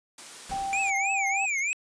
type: high-pass noise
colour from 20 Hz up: white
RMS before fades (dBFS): -43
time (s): 0.18-0.9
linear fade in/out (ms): 2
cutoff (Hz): 230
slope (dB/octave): 12
type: noise with exponential decay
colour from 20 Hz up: pink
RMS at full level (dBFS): -39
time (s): 0.49-1.32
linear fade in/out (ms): 5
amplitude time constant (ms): 180
type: tone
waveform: sine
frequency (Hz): 784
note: G5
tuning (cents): 0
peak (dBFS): -28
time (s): 0.51-1.46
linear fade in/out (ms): 10
type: tone with vibrato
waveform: square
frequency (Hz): 2349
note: D7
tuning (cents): 0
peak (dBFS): -26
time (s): 0.73-1.73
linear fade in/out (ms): 0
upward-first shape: triangle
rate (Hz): 3.2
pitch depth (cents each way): 200
effects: resampled to 22050 Hz